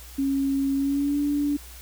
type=tone with pitch glide; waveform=sine; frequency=274 to 289.5 Hz; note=C#4 to D4; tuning=-20 to -25 cents; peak=-21 dBFS; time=0.18-1.57 s; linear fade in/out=10 ms; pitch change=+95 cents; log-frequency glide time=0.75-1.19 s; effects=added 60 Hz sine -43 dBFS peak until 1.81 s + white hiss -46 dBFS RMS until 1.81 s